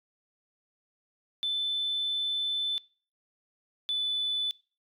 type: tone pair in turn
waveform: sine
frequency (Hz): 3520 / 3490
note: A7 / A7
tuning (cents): 0 / -15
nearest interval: unison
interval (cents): 15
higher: first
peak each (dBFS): -26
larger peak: neither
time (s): 1.43-2.78 / 3.89-4.51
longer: first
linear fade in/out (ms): 0
effects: noise-tail reverb RT60 0.4 s tail -24 dB re dry + tanh soft clip ceiling -22 dBFS